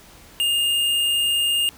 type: tone with hard clipping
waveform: sine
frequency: 2825 Hz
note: F7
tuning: 19 cents sharp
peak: -19 dBFS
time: 0.4-1.69 s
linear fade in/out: 0 ms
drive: 15 dB
effects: pink hiss -47 dBFS RMS until 1.77 s